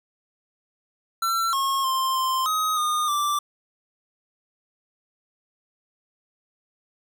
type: tone with pitch steps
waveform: square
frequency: 1349 / 1085 / 1052 / 1045 / 1260 / 1223 / 1173 Hz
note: E6 / C#6 / C6 / C6 / D#6 / D#6 / D6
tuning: +40 / -37 / +9 / -2 / +21 / -30 / -2 cents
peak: -22 dBFS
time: 1.22-3.39 s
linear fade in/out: 5 ms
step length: 310 ms
effects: none